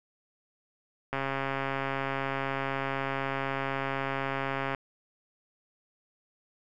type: click train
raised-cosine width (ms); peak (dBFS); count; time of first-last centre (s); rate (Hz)
0.5; -16; 493; 1.13-4.748; 136
effects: none